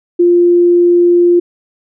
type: tone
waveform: sine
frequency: 349.2 Hz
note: F4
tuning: in tune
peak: -5 dBFS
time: 0.19-1.4 s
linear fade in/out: 10 ms
effects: none